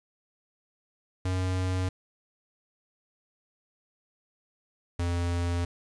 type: tone pair in turn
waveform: square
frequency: 92.5 / 86.64 Hz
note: F#2 / F2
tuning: 0 / -13 cents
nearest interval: minor second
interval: 113 cents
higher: first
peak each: -27 dBFS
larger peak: neither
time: 1.25-1.89 / 4.99-5.65 s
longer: second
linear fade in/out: 5 ms
effects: resampled to 22050 Hz + 9-bit